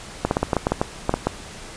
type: clicks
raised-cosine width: 1 ms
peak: -4 dBFS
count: 12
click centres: 0.25 / 0.311 / 0.369 / 0.43 / 0.532 / 0.567 / 0.669 / 0.72 / 0.815 / 1.094 / 1.14 / 1.27 s
effects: pink hiss -38 dBFS RMS until 1.76 s + resampled to 22050 Hz